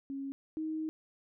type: tone pair in turn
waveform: sine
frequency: 274.1 / 314.5 Hz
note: C#4 / D#4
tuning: -19 / +19 cents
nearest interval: major second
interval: 238 cents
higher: second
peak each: -36 / -33 dBFS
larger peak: second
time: 0.1-0.32 / 0.57-0.89 s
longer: second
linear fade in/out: 0 ms
effects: none